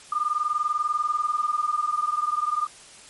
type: tone pair together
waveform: sine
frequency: 1200 / 1220.3 Hz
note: D6 / D#6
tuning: +37 / -34 cents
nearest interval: unison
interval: 29 cents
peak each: -25 dBFS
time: 0.12-2.67 s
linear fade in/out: 5 ms
effects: white hiss -47 dBFS RMS until 3.09 s + MP3 48 kbps